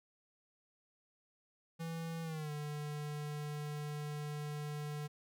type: tone with pitch glide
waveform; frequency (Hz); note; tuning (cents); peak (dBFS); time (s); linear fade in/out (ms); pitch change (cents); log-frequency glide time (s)
square; 164.81 to 148.54; E3 to D3; 0 to +20; -40; 1.79-5.08; 20; -180; 2.23-2.51
effects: none